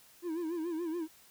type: tone with vibrato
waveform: triangle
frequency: 332.5 Hz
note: E4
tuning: 15 cents sharp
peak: -31 dBFS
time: 0.22-1.08 s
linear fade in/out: 50 ms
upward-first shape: sine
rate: 7 Hz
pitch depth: 110 cents each way
effects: white hiss -60 dBFS RMS until 1.3 s